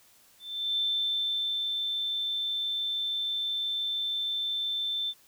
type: tone with ADSR envelope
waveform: sine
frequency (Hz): 3547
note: A7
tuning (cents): +13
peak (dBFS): -25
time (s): 0.39-5.14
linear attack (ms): 380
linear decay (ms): 890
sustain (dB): -3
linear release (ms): 51
effects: white hiss -60 dBFS RMS until 5.27 s